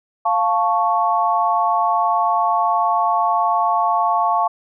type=chord; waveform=sine; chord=F augmented; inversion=none; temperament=equal; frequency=698.5 / 880 / 1108.7 Hz; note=F5 / A5 / C#6; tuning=0 / 0 / 0 cents; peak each=-19 dBFS; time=0.25-4.48 s; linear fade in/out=10 ms; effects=none